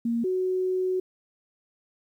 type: tone pair in turn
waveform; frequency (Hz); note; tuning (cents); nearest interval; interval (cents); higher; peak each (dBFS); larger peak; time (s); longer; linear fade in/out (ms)
sine; 233.1 / 370.7; A#3 / F#4; 0 / +3; minor sixth; 803; second; -23 / -23; neither; 0.05-0.24 / 0.24-1; second; 5
effects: 10-bit

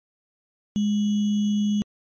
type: tone with sample-and-hold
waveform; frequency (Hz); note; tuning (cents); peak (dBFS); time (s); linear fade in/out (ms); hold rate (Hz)
sine; 207.5; G#3; -1; -19; 0.76-1.82; 0; 3150
effects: MP3 32 kbps

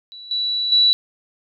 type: tone with level steps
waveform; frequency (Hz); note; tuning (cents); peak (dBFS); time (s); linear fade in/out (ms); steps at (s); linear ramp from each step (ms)
sine; 3938; B7; -6; -35 / -19 / -11; 0.12-0.93; 0; 0.31 / 0.72; 2
effects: none

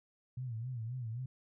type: tone with vibrato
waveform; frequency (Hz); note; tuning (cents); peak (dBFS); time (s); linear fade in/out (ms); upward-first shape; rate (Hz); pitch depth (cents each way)
sine; 119.6; A#2; +45; -37; 0.37-1.26; 5; sine; 3.8; 140
effects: none

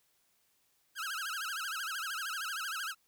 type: tone with vibrato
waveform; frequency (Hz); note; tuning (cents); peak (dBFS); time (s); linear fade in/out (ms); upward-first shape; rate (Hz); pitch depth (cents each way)
sawtooth; 1445; F#6; -41; -32; 0.95-2.95; 50; sine; 13; 220
effects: white hiss -73 dBFS RMS until 3.07 s

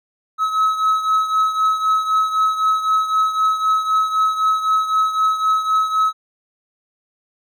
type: beating tone pair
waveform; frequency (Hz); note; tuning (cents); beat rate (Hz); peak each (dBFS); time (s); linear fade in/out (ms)
triangle; 1285 / 1288.9; E6 / E6; -45 / -39; 3.9; -14 / -20; 0.38-6.13; 50
effects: none

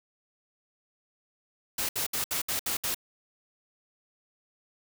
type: noise bursts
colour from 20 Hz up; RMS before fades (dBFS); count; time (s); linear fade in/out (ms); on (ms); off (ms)
white; -30; 7; 1.78-2.946; 5; 110; 66
effects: none

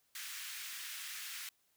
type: high-pass noise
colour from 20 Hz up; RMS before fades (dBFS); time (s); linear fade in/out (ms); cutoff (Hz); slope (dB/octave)
pink; -45; 0.15-1.49; 2; 1600; 24
effects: white hiss -75 dBFS RMS until 1.76 s

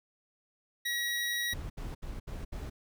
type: tone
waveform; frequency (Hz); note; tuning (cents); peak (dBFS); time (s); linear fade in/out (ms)
25% pulse; 1911; A#6; +43; -27; 0.85-1.54; 10
type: noise bursts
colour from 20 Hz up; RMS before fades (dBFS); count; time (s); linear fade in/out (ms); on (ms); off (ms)
brown; -39; 5; 1.52-2.7; 10; 180; 70
effects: none

